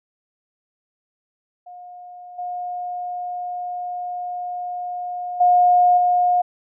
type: tone with level steps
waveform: sine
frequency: 716 Hz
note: F5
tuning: 43 cents sharp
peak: -36 / -25 / -11 / -14 dBFS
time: 1.66-6.42 s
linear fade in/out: 10 ms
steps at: 2.38 / 5.4 / 5.97 s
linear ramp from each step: 10 ms
effects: none